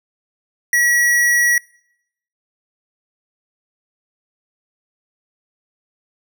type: tone with hard clipping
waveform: sine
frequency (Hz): 1925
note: B6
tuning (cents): -45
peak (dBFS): -13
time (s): 0.73-1.58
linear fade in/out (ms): 2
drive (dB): 18
effects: noise-tail reverb RT60 0.8 s tail -26 dB re dry